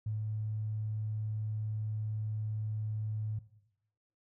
triangle tone with tanh clipping, 107.8 Hz, A2, 35 cents flat, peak -32 dBFS, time 0.06-3.39 s, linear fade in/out 5 ms, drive 3 dB, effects noise-tail reverb RT60 0.9 s tail -17 dB re dry

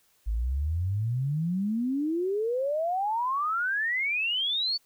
sine exponential sweep, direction up, 51.1 to 4555 Hz, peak -25 dBFS, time 0.26-4.78 s, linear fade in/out 20 ms, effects white hiss -66 dBFS RMS until 4.85 s

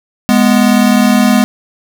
square tone pair together, 207.6 / 246.9 Hz, G#3 / B3, 0 / 0 cents, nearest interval minor third, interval 300 cents, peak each -10 dBFS, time 0.29-1.44 s, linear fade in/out 0 ms, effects none

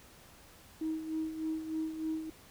sine tone with tremolo, 317 Hz, D#4, 32 cents sharp, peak -30 dBFS, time 0.81-2.3 s, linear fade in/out 5 ms, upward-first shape sine, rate 3.3 Hz, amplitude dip 65%, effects tanh soft clip ceiling -26 dBFS + pink hiss -57 dBFS RMS until 2.5 s

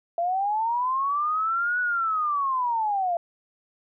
sine linear two-way sweep, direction up then down, 671 to 1482 to 671 Hz, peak -22 dBFS, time 0.18-3.17 s, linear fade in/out 2 ms, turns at 1.8 s, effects none

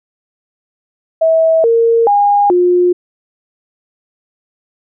sine tone with pitch steps, 648 / 460.7 / 815 / 356.4 Hz, E5 / A#4 / G#5 / F4, -30 / -20 / -33 / +35 cents, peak -7 dBFS, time 1.21-2.93 s, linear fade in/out 10 ms, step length 430 ms, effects none

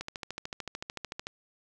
click train, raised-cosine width 0.2 ms, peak -19 dBFS, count 18, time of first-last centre 0.01-1.269 s, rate 13.5 Hz, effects none

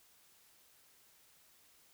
silence, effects white hiss -66 dBFS RMS until 1.93 s

